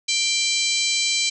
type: harmonic tone with a mistuned harmonic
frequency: 784 Hz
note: G5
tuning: in tune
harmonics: 3 / 4 / 5 / 6 / 7 / 8 / 9 / 10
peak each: -25 / -28 / -24 / -30 / -31 / -29 / -30 / -29 dBFS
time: 0.08-1.3 s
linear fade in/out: 10 ms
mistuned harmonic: 5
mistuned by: +53 cents
effects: none